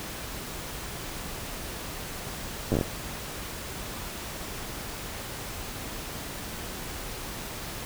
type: slowing click train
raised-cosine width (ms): 2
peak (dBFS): -12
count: 7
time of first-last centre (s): 2.72-2.812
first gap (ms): 9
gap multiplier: 1.21
effects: pink hiss -37 dBFS RMS until 7.85 s